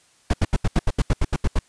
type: noise bursts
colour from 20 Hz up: brown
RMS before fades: -17 dBFS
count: 12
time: 0.3-1.59 s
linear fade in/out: 5 ms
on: 36 ms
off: 78 ms
effects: white hiss -58 dBFS RMS until 1.68 s + resampled to 22050 Hz